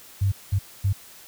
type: tone bursts at uneven times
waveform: sine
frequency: 98 Hz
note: G2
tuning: in tune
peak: -18 dBFS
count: 3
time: 0.21-0.32 / 0.52-0.59 / 0.84-0.93 s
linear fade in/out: 10 ms
effects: white hiss -47 dBFS RMS until 1.27 s